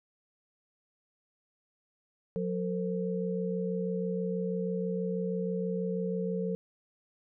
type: tone cluster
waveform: sine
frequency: 181.1 / 451.8 / 518 Hz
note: F#3 / A4 / C5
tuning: -37 / +46 / -17 cents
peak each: -32 / -33 / -40 dBFS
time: 2.36-6.55 s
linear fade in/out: 0 ms
effects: none